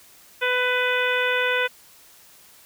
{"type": "harmonic tone", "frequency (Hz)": 498.7, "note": "B4", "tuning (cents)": 17, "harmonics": [1, 2, 3, 4, 5, 6, 7], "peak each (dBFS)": [-25, -30, -24, -28, -27, -33, -33], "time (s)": [0.41, 1.68], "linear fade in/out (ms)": 20, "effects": ["white hiss -51 dBFS RMS until 2.65 s"]}